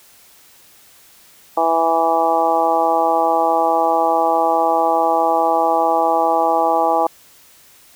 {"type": "harmonic tone", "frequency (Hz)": 164.7, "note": "E3", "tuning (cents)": -1, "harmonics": [2, 3, 4, 5, 6, 7], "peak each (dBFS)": [-25, -22, -19, -16, -24, -23], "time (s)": [1.57, 7.07], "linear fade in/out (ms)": 5, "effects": ["white hiss -48 dBFS RMS until 7.95 s"]}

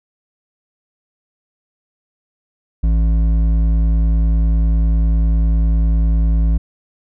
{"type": "tone with hard clipping", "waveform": "sine", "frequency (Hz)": 55, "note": "A1", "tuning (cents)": 0, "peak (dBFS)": -13, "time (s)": [2.83, 6.58], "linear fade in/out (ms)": 10, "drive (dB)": 8, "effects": []}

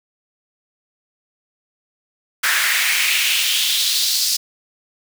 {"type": "noise with high-pass filter sweep", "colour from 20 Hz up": "pink", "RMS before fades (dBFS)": -18, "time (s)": [2.43, 4.37], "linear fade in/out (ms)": 10, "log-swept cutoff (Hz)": [1600, 5000], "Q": 2.9, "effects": []}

